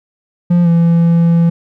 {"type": "tone with pitch glide", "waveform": "triangle", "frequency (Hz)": [174.3, 168.46], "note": ["F3", "E3"], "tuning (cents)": [-3, 38], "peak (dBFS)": -5, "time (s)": [0.5, 1.5], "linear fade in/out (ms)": 10, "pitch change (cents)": -59, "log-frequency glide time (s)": [0.63, 0.68], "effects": []}